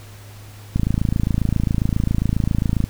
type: click train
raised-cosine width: 5 ms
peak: -6 dBFS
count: 58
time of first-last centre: 0.76-2.84 s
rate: 27.4 Hz
effects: added 103 Hz sine -38 dBFS peak until 2.89 s + pink hiss -45 dBFS RMS until 2.89 s